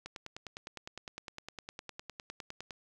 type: click train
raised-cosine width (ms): 0.2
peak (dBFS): -25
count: 27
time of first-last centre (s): 0.06-2.708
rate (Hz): 9.82
effects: 10-bit